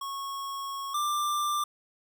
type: tone pair in turn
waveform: square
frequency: 1100 / 1184.8 Hz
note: C#6 / D6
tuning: -14 / +15 cents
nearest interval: minor second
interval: 129 cents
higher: second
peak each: -34 / -27 dBFS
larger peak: second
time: 0.01-0.94 / 0.94-1.64 s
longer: first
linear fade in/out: 5 ms
effects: none